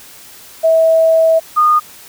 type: tone pair in turn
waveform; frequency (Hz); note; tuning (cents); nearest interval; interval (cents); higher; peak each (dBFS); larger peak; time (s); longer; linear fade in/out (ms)
sine; 649 / 1225.1; E5 / D#6; -27 / -27; major seventh; 1100; second; -7; neither; 0.63-1.4 / 1.56-1.8; first; 20
effects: white hiss -38 dBFS RMS until 2.08 s